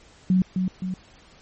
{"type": "tone with echo", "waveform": "sine", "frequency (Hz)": 185, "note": "F#3", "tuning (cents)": 0, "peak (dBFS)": -15, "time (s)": [0.3, 0.42], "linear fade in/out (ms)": 2, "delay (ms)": 260, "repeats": 2, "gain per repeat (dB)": -5, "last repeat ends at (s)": 0.94, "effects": ["pink hiss -52 dBFS RMS until 1.41 s", "MP3 32 kbps"]}